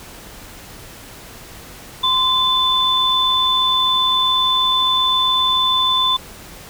sine tone pair together, 1035 / 3512 Hz, C6 / A7, -19 / -4 cents, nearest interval octave + major sixth, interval 2115 cents, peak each -18 / -15 dBFS, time 2.03-6.17 s, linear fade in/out 10 ms, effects pink hiss -38 dBFS RMS until 6.69 s

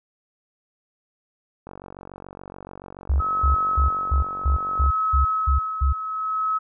click train, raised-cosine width 1 ms, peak -24 dBFS, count 151, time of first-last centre 1.67-4.861 s, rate 47 Hz
sine tone bursts, 68.9 Hz, C#2, 10 cents flat, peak -16 dBFS, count 9, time 3.09-5.93 s, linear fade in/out 10 ms, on 120 ms, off 220 ms
sine tone with tremolo, 1286 Hz, E6, 43 cents flat, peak -19 dBFS, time 3.19-6.59 s, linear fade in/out 20 ms, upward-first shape sine, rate 0.64 Hz, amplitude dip 60%
effects none

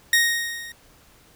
sawtooth tone with level ramp, 1866 Hz, A#6, 1 cent sharp, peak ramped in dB -10 to -33 dBFS, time 0.13-0.72 s, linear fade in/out 2 ms, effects pink hiss -54 dBFS RMS until 1.35 s

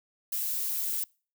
violet noise, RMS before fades -31 dBFS, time 0.32-1.04 s, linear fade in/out 5 ms, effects noise-tail reverb RT60 0.4 s tail -26 dB re dry

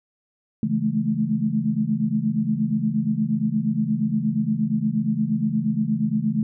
sine chord, A major seventh, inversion first, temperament equal with one note detuned, 138.59 / 164.81 / 211.5 / 220 Hz, C#3 / E3 / G#3 / A3, 0 / 0 / +32 / 0 cents, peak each -29 / -28 / -24 / -23 dBFS, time 0.63-6.43 s, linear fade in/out 2 ms, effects none

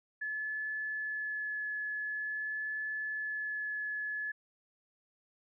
sine tone with vibrato, 1717 Hz, A6, 43 cents flat, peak -34 dBFS, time 0.21-4.32 s, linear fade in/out 10 ms, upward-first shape sine, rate 0.47 Hz, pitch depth 9 cents each way, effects none

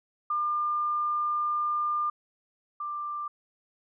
sine tone pair in turn, 1200 / 1184.8 Hz, D6 / D6, +37 / +15 cents, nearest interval unison, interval 22 cents, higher first, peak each -25 / -31 dBFS, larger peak first, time 0.3-2.1 / 2.8-3.28 s, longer first, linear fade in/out 5 ms, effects none

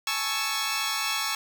10% pulse chord, A major seventh, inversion third, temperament equal, 830.6 / 880 / 1108.7 / 1318.5 Hz, G#5 / A5 / C#6 / E6, 0 / 0 / 0 / 0 cents, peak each -27 / -26 / -21 / -23 dBFS, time 0.07-1.35 s, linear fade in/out 2 ms, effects none

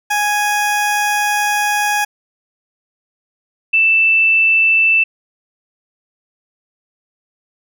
20% pulse / sine tone pair in turn, 830.6 / 2653 Hz, G#5 / E7, 0 / +10 cents, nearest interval octave + minor sixth, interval 2010 cents, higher second, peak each -9 dBFS, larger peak neither, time 0.1-2.05 / 3.73-5.04 s, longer first, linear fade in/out 10 ms, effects none

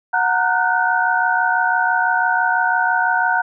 sine tone cluster, 734 / 922 / 1457 / 1523 Hz, F#5 / A#5 / F#6 / F#6, -14 / -19 / -27 / +50 cents, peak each -20 dBFS, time 0.13-3.42 s, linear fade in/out 10 ms, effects none

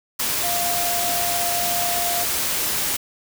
sine tone in noise, 698.5 Hz, F5, in tune, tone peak -25 dBFS, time 0.43-2.24 s, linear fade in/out 10 ms, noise white, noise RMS -23 dBFS, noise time 0.19-2.97 s, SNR -5 dB, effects none

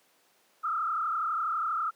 sine tone with frequency modulation, 1291 Hz, E6, 37 cents flat, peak -27 dBFS, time 0.63-1.91 s, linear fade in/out 20 ms, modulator 32.2 Hz, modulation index 2.4, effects pink hiss -65 dBFS RMS until 1.95 s + high-pass 400 Hz 12 dB/octave

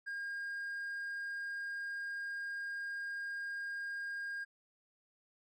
sine tone with hard clipping, 1617 Hz, G#6, 47 cents flat, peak -39 dBFS, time 0.06-4.45 s, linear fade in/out 20 ms, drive 2 dB, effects none

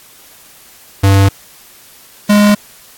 square tone pair in turn, 98 / 206.8 Hz, G2 / G#3, 0 / -7 cents, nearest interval octave + minor second, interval 1293 cents, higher second, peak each -6 dBFS, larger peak neither, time 1.03-1.29 / 2.29-2.55 s, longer neither, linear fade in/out 10 ms, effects white hiss -41 dBFS RMS until 2.97 s + AAC 64 kbps

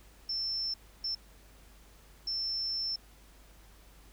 sine tone bursts at uneven times, 5350 Hz, E8, 25 cents sharp, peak -31 dBFS, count 3, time 0.29-0.74 / 1.04-1.15 / 2.27-2.96 s, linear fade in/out 5 ms, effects added 50 Hz sine -56 dBFS peak until 4.12 s + pink hiss -60 dBFS RMS until 4.12 s

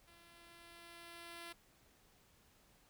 5% pulse tone with level ramp, 340.2 Hz, F4, 45 cents flat, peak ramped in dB -52 to -36 dBFS, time 0.07-1.53 s, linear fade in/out 10 ms, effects pink hiss -69 dBFS RMS until 2.89 s

